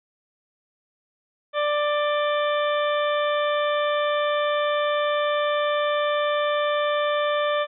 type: harmonic tone with a mistuned harmonic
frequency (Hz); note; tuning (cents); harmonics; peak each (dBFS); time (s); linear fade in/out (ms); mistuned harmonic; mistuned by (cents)
590; D5; +8; 1 / 2 / 3 / 4 / 5 / 6; -22 / -26 / -31 / -35 / -38 / -34; 1.53-7.67; 50; 5; +49
effects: none